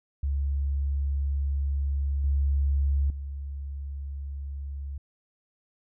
sine tone with level steps, 69.8 Hz, C#2, 13 cents sharp, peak -24 / -21 / -32 dBFS, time 0.23-4.98 s, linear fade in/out 5 ms, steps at 2.24 / 3.1 s, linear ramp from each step 2 ms, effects none

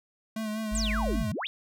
square tone with vibrato, 216.8 Hz, A3, 25 cents flat, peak -31 dBFS, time 0.36-1.32 s, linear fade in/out 5 ms, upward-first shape sine, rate 5.1 Hz, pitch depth 37 cents each way
sine tone, 51.91 Hz, G#1, in tune, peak -28 dBFS, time 0.71-1.24 s, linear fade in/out 20 ms
sine exponential two-way sweep, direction down then up, 8610 to 82.41 to 3850 Hz, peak -30 dBFS, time 0.75-1.47 s, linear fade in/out 0 ms, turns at 1.3 s
effects none

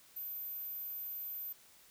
sine tone, 13730 Hz, A9, 44 cents flat, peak -37 dBFS, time 0.16-1.53 s, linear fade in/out 10 ms, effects tanh soft clip ceiling -39 dBFS + white hiss -62 dBFS RMS until 1.9 s

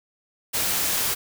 white noise, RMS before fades -24 dBFS, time 0.53-1.15 s, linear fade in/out 20 ms, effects none

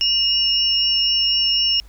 sine tone pair together, 2858 / 5402 Hz, F7 / E8, +39 / +42 cents, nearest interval major seventh, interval 1103 cents, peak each -18 dBFS, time 0.01-1.8 s, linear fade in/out 0 ms, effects added 50 Hz sine -41 dBFS peak until 1.88 s + pink hiss -54 dBFS RMS until 1.88 s

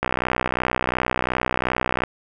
click train, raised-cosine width 0.5 ms, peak -5 dBFS, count 127, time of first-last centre 0.03-2.036 s, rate 62.8 Hz, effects none

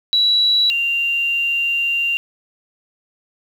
sine tone pair in turn, 3919 / 2777 Hz, B7 / F7, -14 / -10 cents, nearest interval tritone, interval 596 cents, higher first, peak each -12 / -16 dBFS, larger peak first, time 0.13-0.7 / 0.7-2.17 s, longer second, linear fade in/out 0 ms, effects 7-bit

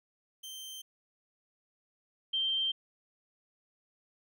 sawtooth / sine tone pair in turn, 3126 / 3144 Hz, G7 / G7, -6 / +4 cents, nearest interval unison, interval 10 cents, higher second, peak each -39 / -28 dBFS, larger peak second, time 0.43-0.82 / 2.33-2.72 s, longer neither, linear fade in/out 10 ms, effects none

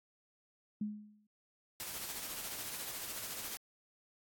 sine tone with exponential decay, 210 Hz, G#3, 19 cents sharp, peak -32 dBFS, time 0.81-1.27 s, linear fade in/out 5 ms, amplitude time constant 99 ms
white noise with tremolo, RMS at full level -41 dBFS, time 1.8-3.57 s, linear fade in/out 0 ms, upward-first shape sine, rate 14 Hz, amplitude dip 35%
effects AAC 64 kbps

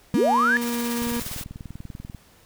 sine linear sweep, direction up, 164.5 to 1760 Hz, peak -17 dBFS, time 0.14-0.57 s, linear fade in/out 0 ms
35% pulse tone with pitch glide, 238.5 to 237.1 Hz, A#3 to A#3, +40 to +30 cents, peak -23 dBFS, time 0.14-1.2 s, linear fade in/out 2 ms, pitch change -10 cents, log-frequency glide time 0.46-0.89 s
white noise with tremolo, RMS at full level -32 dBFS, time 0.61-1.44 s, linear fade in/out 10 ms, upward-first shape sine, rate 17 Hz, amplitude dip 45%
click train, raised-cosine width 5 ms, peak -24 dBFS, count 24, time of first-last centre 1.02-2.147 s, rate 20.4 Hz
effects pink hiss -55 dBFS RMS until 2.45 s

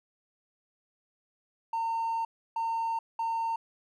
triangle tone bursts at uneven times, 911 Hz, A#5, 40 cents flat, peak -25 dBFS, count 3, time 1.73-2.25 / 2.56-2.99 / 3.19-3.56 s, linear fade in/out 5 ms, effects tanh soft clip ceiling -23 dBFS

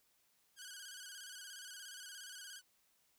10% pulse tone with vibrato, 1549 Hz, G6, 21 cents flat, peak -40 dBFS, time 0.56-2.62 s, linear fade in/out 50 ms, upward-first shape square, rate 17 Hz, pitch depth 69 cents each way, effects white hiss -75 dBFS RMS until 3.18 s

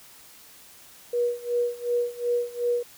sine tone with tremolo, 481.7 Hz, B4, 43 cents flat, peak -20 dBFS, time 1.13-2.83 s, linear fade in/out 5 ms, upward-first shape sine, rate 2.7 Hz, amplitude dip 90%, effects white hiss -50 dBFS RMS until 2.97 s

